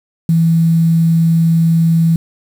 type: tone with quantisation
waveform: sine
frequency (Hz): 164.81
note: E3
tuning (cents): 0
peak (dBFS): -8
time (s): 0.29-2.16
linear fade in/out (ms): 2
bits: 6
effects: none